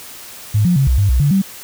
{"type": "tone with pitch steps", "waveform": "sine", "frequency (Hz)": [105.5, 177.3, 135.6, 63.8, 100, 62.6, 143.9, 193.6], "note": ["G#2", "F3", "C#3", "C2", "G2", "B1", "D3", "G3"], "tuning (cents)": [28, 26, -38, -43, 35, 24, -35, -21], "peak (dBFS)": -10, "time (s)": [0.54, 1.42], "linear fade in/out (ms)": 10, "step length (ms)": 110, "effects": ["white hiss -35 dBFS RMS until 1.63 s"]}